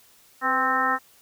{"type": "harmonic tone with a mistuned harmonic", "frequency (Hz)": 261.6, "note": "C4", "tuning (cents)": 0, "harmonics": [1, 2, 3, 4, 5, 6, 7], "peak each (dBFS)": [-33, -34, -28, -27, -24, -32, -26], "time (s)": [0.41, 0.99], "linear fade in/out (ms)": 50, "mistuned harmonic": 2, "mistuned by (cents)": -57, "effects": ["white hiss -56 dBFS RMS until 1.21 s"]}